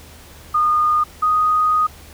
sine tone pair in turn, 1223 / 1244.4 Hz, D#6 / D#6, -30 / 0 cents, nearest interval unison, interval 30 cents, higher second, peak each -13 dBFS, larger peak neither, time 0.54-1.04 / 1.22-1.87 s, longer second, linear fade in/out 10 ms, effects added 77 Hz sine -44 dBFS peak until 2.13 s + pink hiss -43 dBFS RMS until 2.13 s

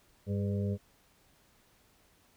harmonic tone with a mistuned harmonic, 100 Hz, G2, 35 cents sharp, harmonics 1 / 2 / 4 / 5 / 6, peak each -31 / -34 / -40 / -43 / -47 dBFS, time 0.26-0.78 s, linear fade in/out 50 ms, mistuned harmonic 4, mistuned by +38 cents, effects pink hiss -66 dBFS RMS until 2.36 s

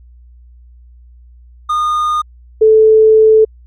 triangle / sine tone pair in turn, 1223 / 437.3 Hz, D#6 / A4, -30 / -11 cents, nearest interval octave + tritone, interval 1781 cents, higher first, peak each -10 / -4 dBFS, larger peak second, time 1.69-2.22 / 2.61-3.45 s, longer second, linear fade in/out 10 ms, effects added 60 Hz sine -38 dBFS peak until 3.66 s

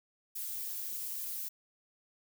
violet noise with flanger, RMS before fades -39 dBFS, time 0.35-1.49 s, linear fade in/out 10 ms, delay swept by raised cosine 1.4 to 7 ms, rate 3.5 Hz, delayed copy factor -0.95, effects none

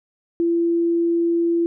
sine tone, 338.5 Hz, E4, 46 cents sharp, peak -16 dBFS, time 0.4-1.66 s, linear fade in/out 0 ms, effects none

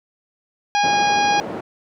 harmonic tone, 820 Hz, G#5, 22 cents flat, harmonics 1 / 2 / 3 / 4 / 5 / 6 / 7, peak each -16 / -25 / -25 / -29 / -32 / -31 / -31 dBFS, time 0.75-1.4 s, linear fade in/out 0 ms
white band-pass noise, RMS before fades -29 dBFS, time 0.83-1.61 s, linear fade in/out 10 ms, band 160 to 600 Hz, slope 12 dB/octave
effects none

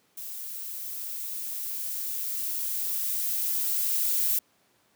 violet noise with level ramp, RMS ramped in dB -38 to -25 dBFS, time 0.17-4.39 s, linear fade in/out 5 ms, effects pink hiss -66 dBFS RMS until 4.95 s + high-pass 150 Hz 12 dB/octave

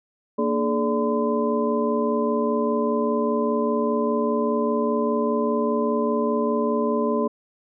sine tone cluster, 232.3 / 297.3 / 425.2 / 581 / 1020 Hz, A#3 / D4 / G#4 / D5 / C6, -6 / +21 / +41 / -19 / -44 cents, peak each -24 / -30 / -24 / -27 / -28 dBFS, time 0.38-7.28 s, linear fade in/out 10 ms, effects none

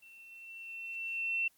sine tone with level ramp, 2699 Hz, E7, 40 cents sharp, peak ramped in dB -53 to -28 dBFS, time 0.02-1.48 s, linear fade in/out 5 ms, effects white hiss -68 dBFS RMS until 1.57 s + Opus 24 kbps

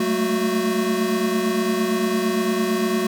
square tone cluster, 190.6 / 217.1 / 225.9 / 366.4 Hz, G3 / A3 / A3 / F#4, -48 / -23 / +46 / -17 cents, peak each -30 / -27 / -25 / -23 dBFS, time 0-3.07 s, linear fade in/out 5 ms, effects none

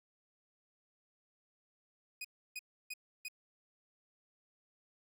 sawtooth tone bursts, 2489 Hz, D#7, in tune, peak -37 dBFS, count 4, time 2.21-3.284 s, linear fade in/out 5 ms, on 36 ms, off 310 ms, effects none

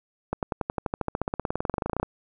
accelerating click train, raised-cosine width 1 ms, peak -12 dBFS, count 30, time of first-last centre 0.33-2.03 s, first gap 98 ms, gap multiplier 0.96, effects none

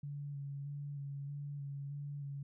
sine tone with vibrato, 142 Hz, C#3, 42 cents sharp, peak -40 dBFS, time 0.03-2.43 s, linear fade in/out 5 ms, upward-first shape square, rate 1.6 Hz, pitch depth 20 cents each way, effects none

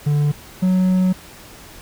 triangle tone pair in turn, 146.83 / 184.99 Hz, D3 / F#3, 0 / 0 cents, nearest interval major third, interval 400 cents, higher second, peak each -12 / -11 dBFS, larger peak second, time 0.06-0.32 / 0.62-1.13 s, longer second, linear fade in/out 10 ms, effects pink hiss -41 dBFS RMS until 1.81 s

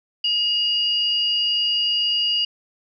sine tone pair together, 2864 / 4817 Hz, F7 / D8, +43 / +43 cents, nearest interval major sixth, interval 900 cents, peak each -19 / -24 dBFS, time 0.24-2.45 s, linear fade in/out 5 ms, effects none

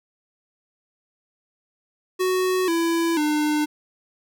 square tone with pitch steps, 370.4 / 333.8 / 300.9 Hz, F#4 / E4 / D4, +2 / +22 / +42 cents, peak -20 dBFS, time 2.19-3.66 s, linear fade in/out 20 ms, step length 490 ms, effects none

